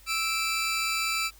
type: tone pair together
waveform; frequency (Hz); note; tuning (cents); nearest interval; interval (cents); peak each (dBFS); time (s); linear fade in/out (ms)
20% pulse; 1318 / 2348; E6 / D7; -1 / -1; minor seventh; 1000; -24; 0.06-1.31; 50
effects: added 50 Hz sine -53 dBFS peak until 1.39 s + white hiss -56 dBFS RMS until 1.39 s